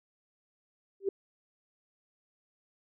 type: tone with exponential growth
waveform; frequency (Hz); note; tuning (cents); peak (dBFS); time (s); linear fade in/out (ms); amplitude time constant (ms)
sine; 392; G4; 0; -22; 1-1.09; 5; 19
effects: none